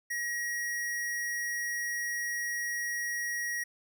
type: tone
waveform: square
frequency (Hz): 1900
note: A#6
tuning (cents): +33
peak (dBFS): -32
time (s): 0.1-3.64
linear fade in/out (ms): 10
effects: none